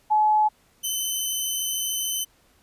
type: tone pair in turn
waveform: sine / 10% pulse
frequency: 854 / 3043 Hz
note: G#5 / F#7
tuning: +48 / +48 cents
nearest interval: octave + minor seventh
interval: 2200 cents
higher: second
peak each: -16 dBFS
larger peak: neither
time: 0.1-0.49 / 0.83-2.25 s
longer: second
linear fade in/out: 20 ms
effects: pink hiss -61 dBFS RMS until 2.62 s + resampled to 32000 Hz